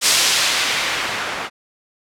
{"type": "noise with low-pass filter sweep", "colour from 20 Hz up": "blue", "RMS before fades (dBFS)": -19, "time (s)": [0.01, 1.5], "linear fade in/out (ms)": 50, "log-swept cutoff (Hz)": [6200, 1300], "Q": 0.78, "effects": []}